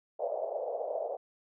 white band-pass noise, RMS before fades -35 dBFS, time 0.19-1.17 s, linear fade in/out 10 ms, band 500 to 670 Hz, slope 48 dB/octave, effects none

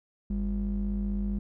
triangle ring-modulated tone, 76.4 Hz, D#2, 31 cents flat, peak -22 dBFS, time 0.3-1.39 s, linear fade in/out 5 ms, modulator 125 Hz, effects none

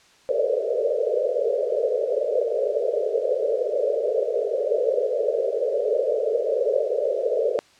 pink band-pass noise, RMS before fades -23 dBFS, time 0.29-7.59 s, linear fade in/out 0 ms, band 420 to 610 Hz, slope 96 dB/octave, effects white hiss -55 dBFS RMS until 7.79 s + low-pass 6000 Hz 12 dB/octave

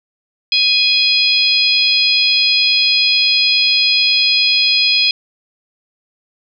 harmonic tone, 830.6 Hz, G#5, in tune, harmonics 3 / 4 / 5 / 6, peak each -16 / -16 / -16 / -16 dBFS, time 0.52-5.11 s, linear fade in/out 2 ms, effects none

